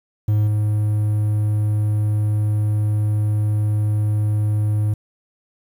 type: tone with level steps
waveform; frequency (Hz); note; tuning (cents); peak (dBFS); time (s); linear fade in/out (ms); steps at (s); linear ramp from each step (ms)
triangle; 105.7; G#2; +31; -12 / -14; 0.28-4.94; 5; 0.47; 5
effects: 8-bit